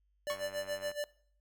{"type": "tone with tremolo", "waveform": "square", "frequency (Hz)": 587.3, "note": "D5", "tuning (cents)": 0, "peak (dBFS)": -33, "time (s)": [0.27, 1.04], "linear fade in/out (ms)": 0, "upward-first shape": "sine", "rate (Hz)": 7.1, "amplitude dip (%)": 85}
{"type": "tone with exponential decay", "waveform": "sawtooth", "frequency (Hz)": 1108.7, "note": "C#6", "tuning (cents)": 0, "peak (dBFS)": -32, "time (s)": [0.3, 0.47], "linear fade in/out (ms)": 0, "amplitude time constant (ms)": 36}
{"type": "click train", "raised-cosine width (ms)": 0.5, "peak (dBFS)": -34, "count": 59, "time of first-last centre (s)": [0.31, 0.915], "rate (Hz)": 95.9}
{"effects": ["noise-tail reverb RT60 0.6 s tail -21 dB re dry", "added 50 Hz sine -70 dBFS peak until 1.4 s"]}